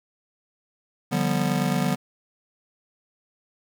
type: chord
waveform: square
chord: G dominant seventh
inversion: second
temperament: just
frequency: 147 / 176.4 / 196 / 245 Hz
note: D3 / F3 / G3 / B3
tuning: +2 / +18 / 0 / -14 cents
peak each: -28 dBFS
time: 1.11-1.96 s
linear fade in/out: 20 ms
effects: 8-bit